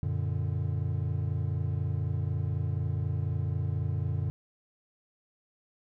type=chord; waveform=triangle; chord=Gb augmented; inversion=none; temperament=equal; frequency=92.5 / 116.54 / 146.83 Hz; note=Gb2 / Bb2 / D3; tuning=0 / 0 / 0 cents; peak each=-29 / -31 / -31 dBFS; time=0.03-4.3 s; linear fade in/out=0 ms; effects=none